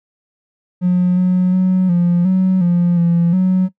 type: tone with pitch steps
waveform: triangle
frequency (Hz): 179.9 / 182.5 / 185.3 / 174.4 / 186.9 / 174.5 / 170.6 / 185.5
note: F#3 / F#3 / F#3 / F3 / F#3 / F3 / F3 / F#3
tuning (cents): -48 / -24 / +3 / -2 / +18 / -1 / -40 / +5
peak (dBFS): -7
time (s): 0.81-3.69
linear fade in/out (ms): 50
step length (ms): 360
effects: noise-tail reverb RT60 0.1 s tail -19 dB re dry + tanh soft clip ceiling -7 dBFS